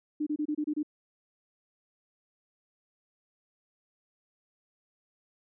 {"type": "tone bursts", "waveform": "sine", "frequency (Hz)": 300.4, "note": "D4", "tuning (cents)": 39, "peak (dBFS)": -27, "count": 7, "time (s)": [0.2, 0.831], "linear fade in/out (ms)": 10, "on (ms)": 67, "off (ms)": 27, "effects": []}